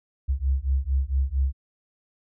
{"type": "beating tone pair", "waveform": "sine", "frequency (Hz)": [65.2, 69.6], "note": ["C2", "C#2"], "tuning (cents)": [-5, 8], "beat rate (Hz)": 4.4, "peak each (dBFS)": -24, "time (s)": [0.28, 1.53], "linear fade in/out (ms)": 20, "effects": []}